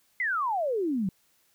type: exponential sweep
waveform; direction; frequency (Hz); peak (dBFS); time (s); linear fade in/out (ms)
sine; down; 2101 to 177.1; -25; 0.2-1.09; 2
effects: white hiss -67 dBFS RMS until 1.54 s